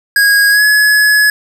square tone with pitch glide, 1644 to 1695.1 Hz, G#6 to G#6, -18 to +35 cents, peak -7 dBFS, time 0.16-1.3 s, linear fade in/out 2 ms, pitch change +53 cents, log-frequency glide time 0.5-0.63 s, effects none

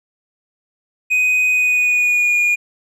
triangle tone with pitch glide, 2500 to 2434 Hz, D#7 to D#7, +8 to -39 cents, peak -11 dBFS, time 1.1-2.56 s, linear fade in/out 20 ms, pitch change -47 cents, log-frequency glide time 1.51-2.38 s, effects none

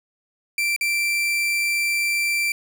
40% pulse tone with dropouts, 2349 Hz, D7, in tune, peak -19 dBFS, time 0.58-2.52 s, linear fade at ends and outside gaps 2 ms, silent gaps 0.763-0.81 s, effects none

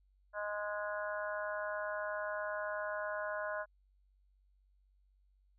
harmonic tone, 207.7 Hz, G#3, in tune, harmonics 3 / 4 / 5 / 6 / 7 / 8, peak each -39 / -52 / -43 / -52 / -42 / -47 dBFS, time 0.33-3.66 s, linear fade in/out 50 ms, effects added 48 Hz sine -67 dBFS peak until 5.58 s

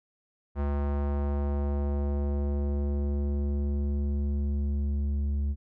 square tone with low-pass filter sweep, 71.4 Hz, D2, 48 cents flat, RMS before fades -28 dBFS, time 0.55-5.56 s, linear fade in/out 50 ms, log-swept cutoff 1200 to 150 Hz, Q 1, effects none

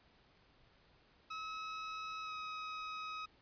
sawtooth tone with pitch glide, 1285 to 1267.3 Hz, E6 to D#6, -45 to +31 cents, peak -38 dBFS, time 1.3-3.26 s, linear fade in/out 10 ms, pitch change -24 cents, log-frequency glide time 2.22-2.33 s, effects pink hiss -68 dBFS RMS until 3.41 s + resampled to 11025 Hz

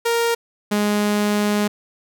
sawtooth tone pair in turn, 466.2 / 207.7 Hz, A#4 / G#3, 0 / 0 cents, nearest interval octave + major second, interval 1400 cents, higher first, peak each -13 dBFS, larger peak neither, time 0.05-0.35 / 0.71-1.68 s, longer second, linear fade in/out 10 ms, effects none

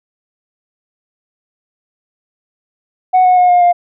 sine tone with pitch steps, 740 / 730.7 / 721.4 / 712.3 / 703.3 Hz, F#5 / F#5 / F#5 / F5 / F5, 0 / -22 / -44 / +34 / +12 cents, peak -4 dBFS, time 3.13-3.73 s, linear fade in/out 20 ms, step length 120 ms, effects tanh soft clip ceiling -4 dBFS

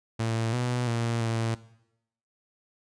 sawtooth tone with pitch steps, 113.4 / 123.1 / 116.5 / 113.9 Hz, A#2 / B2 / A#2 / A#2, -47 / -5 / -1 / -40 cents, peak -22 dBFS, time 0.19-1.55 s, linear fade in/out 10 ms, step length 340 ms, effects noise-tail reverb RT60 0.8 s tail -18 dB re dry + resampled to 22050 Hz

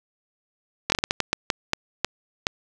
slowing click train, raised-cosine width 0.2 ms, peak -3 dBFS, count 12, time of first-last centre 0.9-2.469 s, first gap 21 ms, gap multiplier 1.35, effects 7-bit

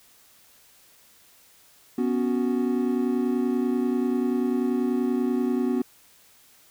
triangle chord, B suspended second, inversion none, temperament equal, 246.9 / 277.2 / 370 Hz, B3 / C#4 / F#4, 0 / 0 / 0 cents, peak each -22 / -26 / -26 dBFS, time 1.98-5.82 s, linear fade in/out 5 ms, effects white hiss -56 dBFS RMS until 6.7 s

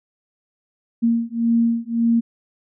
sine beating tone pair, 231 / 232.8 Hz, A#3 / A#3, -16 / -2 cents, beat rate 1.8 Hz, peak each -19 dBFS, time 1.02-2.21 s, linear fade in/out 20 ms, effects none

